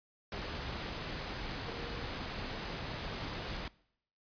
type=tone in noise; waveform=sine; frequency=471.8 Hz; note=A#4; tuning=21 cents sharp; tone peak=-47 dBFS; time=1.68-2.06 s; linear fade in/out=2 ms; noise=pink; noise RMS=-40 dBFS; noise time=0.32-3.68 s; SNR=-10 dB; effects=noise-tail reverb RT60 0.7 s tail -22 dB re dry + resampled to 11025 Hz